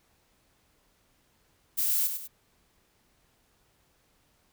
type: noise with echo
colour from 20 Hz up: violet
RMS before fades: -27 dBFS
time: 1.77-2.08 s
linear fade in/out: 20 ms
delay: 100 ms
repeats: 2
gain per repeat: -7 dB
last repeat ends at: 2.28 s
effects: pink hiss -68 dBFS RMS until 4.52 s